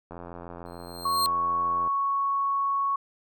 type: click train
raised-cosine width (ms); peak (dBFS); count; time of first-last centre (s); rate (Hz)
1; -26; 154; 0.11-1.875; 86.7
type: tone with exponential growth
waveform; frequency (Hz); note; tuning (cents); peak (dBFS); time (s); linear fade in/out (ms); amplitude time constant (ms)
sawtooth; 4186; C8; 0; -20; 0.66-1.26; 0; 130
type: tone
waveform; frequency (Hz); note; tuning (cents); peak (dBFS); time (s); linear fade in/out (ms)
sine; 1108.7; C#6; 0; -23; 1.05-2.96; 5
effects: none